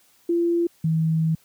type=tone pair in turn; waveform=sine; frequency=341.6 / 160.7 Hz; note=F4 / E3; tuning=-38 / -44 cents; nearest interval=octave + minor second; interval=1306 cents; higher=first; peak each=-18 / -18 dBFS; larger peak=neither; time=0.29-0.67 / 0.84-1.35 s; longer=second; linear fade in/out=5 ms; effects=white hiss -59 dBFS RMS until 1.44 s + high-pass 60 Hz 12 dB/octave